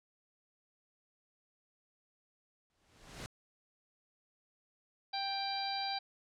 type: noise with exponential growth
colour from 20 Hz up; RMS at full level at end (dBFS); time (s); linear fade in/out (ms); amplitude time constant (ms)
pink; -42; 2.7-3.26; 0; 120
type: harmonic tone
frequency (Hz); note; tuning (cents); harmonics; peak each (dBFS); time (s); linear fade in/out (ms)
788; G5; +9; 1 / 2 / 3 / 4 / 5 / 6; -37 / -47 / -46 / -51 / -41 / -41; 5.13-5.99; 10
effects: low-pass 8000 Hz 12 dB/octave